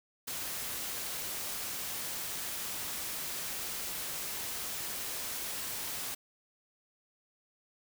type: noise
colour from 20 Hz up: white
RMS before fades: -38 dBFS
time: 0.27-6.15 s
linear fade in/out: 10 ms
effects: none